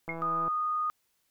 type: click train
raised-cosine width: 1 ms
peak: -26 dBFS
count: 67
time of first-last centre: 0.08-0.48 s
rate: 165 Hz
type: tone with exponential decay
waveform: sine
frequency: 2146 Hz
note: C7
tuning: 43 cents sharp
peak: -29 dBFS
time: 0.09-0.21 s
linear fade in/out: 2 ms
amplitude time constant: 26 ms
type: tone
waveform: sine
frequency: 1234 Hz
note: D#6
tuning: 15 cents flat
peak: -27 dBFS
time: 0.22-0.9 s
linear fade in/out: 0 ms
effects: white hiss -74 dBFS RMS until 1.3 s